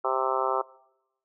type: harmonic tone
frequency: 131.3 Hz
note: C3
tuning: 6 cents sharp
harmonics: 3 / 4 / 5 / 6 / 7 / 8 / 9 / 10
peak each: -32 / -32 / -32 / -32 / -32 / -32 / -32 / -32 dBFS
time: 0.04-0.62 s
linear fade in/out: 10 ms
effects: noise-tail reverb RT60 0.9 s tail -23 dB re dry